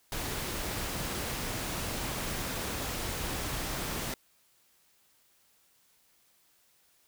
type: noise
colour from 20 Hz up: pink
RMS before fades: -35 dBFS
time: 0.12-4.14 s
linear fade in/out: 2 ms
effects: white hiss -67 dBFS RMS until 7.07 s